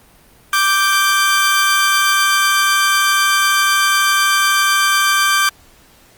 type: tone pair together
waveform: sawtooth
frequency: 1174 / 1568 Hz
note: D6 / G6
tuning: -1 / 0 cents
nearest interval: perfect fourth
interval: 501 cents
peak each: -11 dBFS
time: 0.53-5.49 s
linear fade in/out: 2 ms
effects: pink hiss -48 dBFS RMS until 6.17 s + Opus 32 kbps